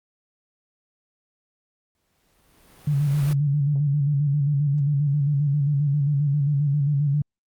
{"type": "noise with exponential growth", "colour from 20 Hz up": "pink", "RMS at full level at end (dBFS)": -35, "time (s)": [1.95, 3.33], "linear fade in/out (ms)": 1, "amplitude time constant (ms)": 300}
{"type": "tone with vibrato", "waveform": "sine", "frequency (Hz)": 143.7, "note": "D3", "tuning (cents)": -37, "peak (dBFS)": -18, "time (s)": [2.87, 7.22], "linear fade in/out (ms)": 5, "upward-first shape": "square", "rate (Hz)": 7.5, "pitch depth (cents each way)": 55}
{"effects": ["Opus 48 kbps"]}